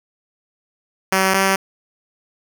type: tone pair in turn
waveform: 5% pulse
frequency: 190.6 / 193.04 Hz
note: G3 / G3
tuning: -48 / -26 cents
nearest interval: unison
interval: 22 cents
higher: second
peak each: -3 dBFS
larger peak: neither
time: 1.12-1.34 / 1.34-1.56 s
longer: neither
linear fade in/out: 5 ms
effects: none